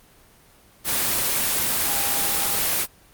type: tone in noise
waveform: sine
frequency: 804 Hz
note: G5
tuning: 44 cents sharp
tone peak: -33 dBFS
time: 1.82-2.61 s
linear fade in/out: 50 ms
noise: white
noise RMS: -22 dBFS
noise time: 0.84-2.87 s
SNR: -14 dB
effects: pink hiss -53 dBFS RMS until 3.13 s + Opus 24 kbps